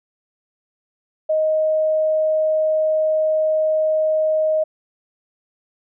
sine tone, 625 Hz, D#5, 8 cents sharp, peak -15 dBFS, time 1.29-4.64 s, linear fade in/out 10 ms, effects none

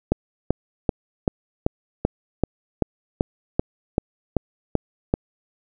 click train, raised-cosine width 2 ms, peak -4 dBFS, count 14, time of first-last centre 0.12-5.139 s, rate 2.59 Hz, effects none

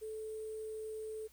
sine tone with sample-and-hold, 435.9 Hz, A4, 16 cents flat, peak -40 dBFS, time 0.01-1.28 s, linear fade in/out 20 ms, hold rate 8820 Hz, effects added 60 Hz sine -66 dBFS peak until 1.32 s + white hiss -66 dBFS RMS until 1.32 s

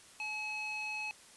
square tone with band-pass filter, 854 Hz, G#5, 48 cents sharp, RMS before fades -39 dBFS, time 0.2-1.11 s, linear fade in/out 0 ms, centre 2700 Hz, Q 2.6, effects white hiss -57 dBFS RMS until 1.36 s + resampled to 24000 Hz

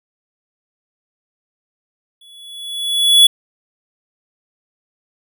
square tone with exponential growth, 3400 Hz, G#7, 40 cents sharp, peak -4 dBFS, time 2.21-3.27 s, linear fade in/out 5 ms, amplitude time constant 230 ms, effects none

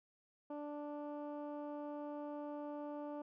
15% pulse tone with low-pass filter, 293.7 Hz, D4, in tune, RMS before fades -45 dBFS, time 0.5-3.22 s, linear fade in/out 5 ms, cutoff 740 Hz, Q 0.89, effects none

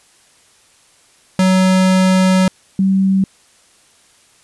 square / sine tone pair in turn, 187 / 192.26 Hz, F#3 / G3, +19 / -33 cents, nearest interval unison, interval 48 cents, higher second, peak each -10 dBFS, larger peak neither, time 1.39-2.48 / 2.79-3.24 s, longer first, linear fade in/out 2 ms, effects white hiss -51 dBFS RMS until 4.43 s + resampled to 24000 Hz

